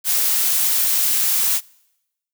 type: noise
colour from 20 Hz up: blue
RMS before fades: -18 dBFS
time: 0.04-1.61 s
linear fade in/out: 50 ms
effects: noise-tail reverb RT60 0.9 s tail -25 dB re dry